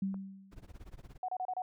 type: tone with exponential decay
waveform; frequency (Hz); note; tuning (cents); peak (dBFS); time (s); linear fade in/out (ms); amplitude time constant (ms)
sine; 193.7; G3; -20; -29; 0.02-0.71; 5; 150
type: click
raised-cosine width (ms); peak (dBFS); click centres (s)
1; -35; 0.143
type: noise with tremolo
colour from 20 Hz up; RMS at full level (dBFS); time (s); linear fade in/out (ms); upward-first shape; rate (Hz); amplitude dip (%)
brown; -46; 0.51-1.18; 20; sine; 17; 95
type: tone bursts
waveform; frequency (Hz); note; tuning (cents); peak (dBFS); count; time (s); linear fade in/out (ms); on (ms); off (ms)
sine; 739; F#5; -2; -33; 5; 1.23-1.62; 2; 54; 30
effects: none